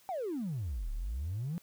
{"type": "exponential two-way sweep", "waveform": "triangle", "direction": "down then up", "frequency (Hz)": [800, 33.72, 181.1], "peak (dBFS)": -30, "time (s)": [0.09, 1.58], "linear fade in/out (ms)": 0, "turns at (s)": 0.91, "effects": ["tanh soft clip ceiling -30 dBFS", "white hiss -63 dBFS RMS until 1.62 s"]}